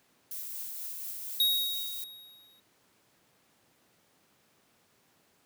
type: noise with tremolo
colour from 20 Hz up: violet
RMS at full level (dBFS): -38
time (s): 0.31-2.04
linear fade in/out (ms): 2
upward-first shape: triangle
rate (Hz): 4.2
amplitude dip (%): 30
type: tone with exponential decay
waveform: square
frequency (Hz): 3782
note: A#7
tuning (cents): +24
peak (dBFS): -22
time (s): 1.4-2.6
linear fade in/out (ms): 2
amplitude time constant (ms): 260
effects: pink hiss -67 dBFS RMS until 5.45 s + high-pass 150 Hz 12 dB/octave